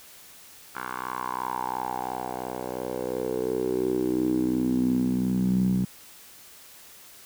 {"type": "tone with band-pass filter sweep", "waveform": "10% pulse", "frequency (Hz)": 62.9, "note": "B1", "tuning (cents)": 32, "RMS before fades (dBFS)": -27, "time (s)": [0.75, 5.85], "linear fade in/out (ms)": 5, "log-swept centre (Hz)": [1300, 170], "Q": 5.4, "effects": ["white hiss -49 dBFS RMS until 7.25 s"]}